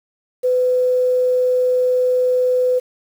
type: tone with quantisation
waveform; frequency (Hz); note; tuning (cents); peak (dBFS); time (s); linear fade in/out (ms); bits
sine; 503; B4; +32; -13; 0.43-2.8; 20; 7
effects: none